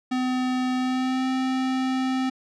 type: tone with pitch glide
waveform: square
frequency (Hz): 254.4 to 260.2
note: C4 to C4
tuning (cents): -48 to -9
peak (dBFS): -23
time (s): 0.11-2.3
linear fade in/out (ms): 10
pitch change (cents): +39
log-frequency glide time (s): 0.76-1.27
effects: low-pass 5000 Hz 12 dB/octave